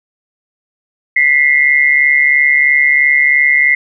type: tone pair together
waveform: sine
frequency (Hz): 1978 / 2121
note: B6 / C7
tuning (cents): +2 / +23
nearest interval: minor second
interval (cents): 121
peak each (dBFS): -10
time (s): 1.16-3.75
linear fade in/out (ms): 5
effects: none